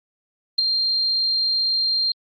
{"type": "tone with ADSR envelope", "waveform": "sine", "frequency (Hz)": 4186, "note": "C8", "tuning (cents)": 0, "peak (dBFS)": -11, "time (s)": [0.58, 2.12], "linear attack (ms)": 10, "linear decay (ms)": 7, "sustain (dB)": -7, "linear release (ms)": 4, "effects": ["Opus 32 kbps"]}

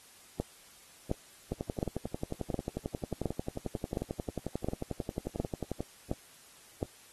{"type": "two click trains", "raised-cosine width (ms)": 2, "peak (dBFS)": [-20, -17], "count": [49, 10], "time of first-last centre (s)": [[1.52, 5.806], [0.4, 6.829]], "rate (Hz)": [11.2, 1.4], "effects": ["white hiss -57 dBFS RMS until 7.12 s", "AAC 32 kbps"]}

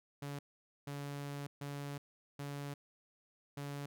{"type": "tone bursts at uneven times", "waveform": "sawtooth", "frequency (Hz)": 142.5, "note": "C#3", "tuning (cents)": 48, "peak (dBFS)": -37, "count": 5, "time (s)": [[0.22, 0.39], [0.87, 1.47], [1.61, 1.98], [2.39, 2.74], [3.57, 3.86]], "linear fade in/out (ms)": 5, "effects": []}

